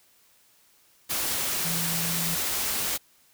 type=tone in noise; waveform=sine; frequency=167.8 Hz; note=E3; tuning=31 cents sharp; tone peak=-32 dBFS; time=1.64-2.36 s; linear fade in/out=20 ms; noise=white; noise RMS=-28 dBFS; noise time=1.09-2.98 s; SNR=-7 dB; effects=white hiss -61 dBFS RMS until 3.33 s